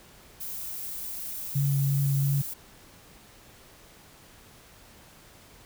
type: noise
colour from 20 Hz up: violet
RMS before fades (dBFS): -36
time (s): 0.4-2.54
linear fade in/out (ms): 10
type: tone with vibrato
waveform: sine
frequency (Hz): 139.4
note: C#3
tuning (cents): +10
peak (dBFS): -22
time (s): 1.55-2.42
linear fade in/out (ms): 10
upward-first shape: sine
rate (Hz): 2.9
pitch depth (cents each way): 14
effects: pink hiss -53 dBFS RMS until 5.65 s